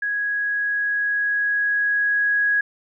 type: tone with level ramp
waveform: sine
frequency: 1661.2 Hz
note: G#6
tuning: in tune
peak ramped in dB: -21 to -16 dBFS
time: 0.02-2.61 s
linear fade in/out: 5 ms
effects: none